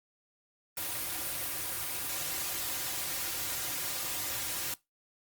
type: noise with comb filter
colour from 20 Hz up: white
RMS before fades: -35 dBFS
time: 0.77-4.74 s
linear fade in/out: 2 ms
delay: 4.6 ms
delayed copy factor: -0.85
effects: noise-tail reverb RT60 0.2 s tail -21 dB re dry + Opus 32 kbps